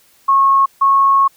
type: tone pair in turn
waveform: sine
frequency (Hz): 1092 / 1096.3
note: C#6 / C#6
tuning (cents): -26 / -20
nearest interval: unison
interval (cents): 6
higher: second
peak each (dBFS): -8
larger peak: neither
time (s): 0.28-0.66 / 0.81-1.28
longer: second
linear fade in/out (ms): 10
effects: white hiss -52 dBFS RMS until 1.36 s